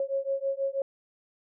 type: beating tone pair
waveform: sine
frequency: 543 / 549.2 Hz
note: C#5 / C#5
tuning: -36 / -16 cents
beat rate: 6.2 Hz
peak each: -30 / -30 dBFS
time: 0-0.82 s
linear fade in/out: 2 ms
effects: none